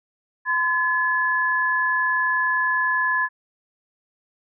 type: tone pair together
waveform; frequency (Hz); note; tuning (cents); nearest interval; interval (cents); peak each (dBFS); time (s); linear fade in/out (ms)
sine; 1020 / 1709.5; C6 / G#6; -44 / +50; major sixth; 894; -23 / -20; 0.45-3.29; 50
effects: none